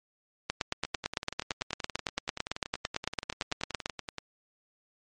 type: two click trains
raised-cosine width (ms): 0.2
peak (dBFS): -11 / -18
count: 31 / 36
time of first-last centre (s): 0.5-3.859 / 0.85-4.183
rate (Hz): 8.93 / 10.5
effects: MP3 48 kbps